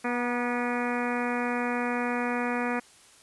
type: harmonic tone with a mistuned harmonic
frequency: 243.4 Hz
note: B3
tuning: 25 cents flat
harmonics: 1 / 2 / 3 / 4 / 5 / 6 / 7 / 8 / 9 / 10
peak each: -30 / -33 / -35 / -36 / -37 / -38 / -38 / -39 / -40 / -40 dBFS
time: 0.04-2.8 s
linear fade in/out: 10 ms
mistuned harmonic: 4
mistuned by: -25 cents
effects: white hiss -55 dBFS RMS until 3.22 s + resampled to 24000 Hz